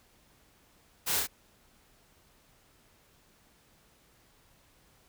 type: noise with echo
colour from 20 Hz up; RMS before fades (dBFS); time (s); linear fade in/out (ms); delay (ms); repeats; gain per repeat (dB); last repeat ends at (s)
white; -31; 1.06-1.21; 20; 32; 2; -2; 1.274
effects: pink hiss -64 dBFS RMS until 5.08 s